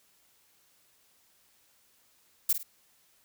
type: noise with echo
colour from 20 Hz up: violet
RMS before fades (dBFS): -24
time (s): 2.49-2.53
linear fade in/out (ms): 5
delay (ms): 51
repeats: 2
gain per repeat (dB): -9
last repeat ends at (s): 2.632
effects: white hiss -66 dBFS RMS until 3.24 s